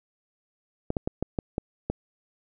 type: clicks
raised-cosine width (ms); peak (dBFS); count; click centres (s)
2; -13; 7; 0.904 / 0.968 / 1.075 / 1.226 / 1.388 / 1.581 / 1.9
effects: none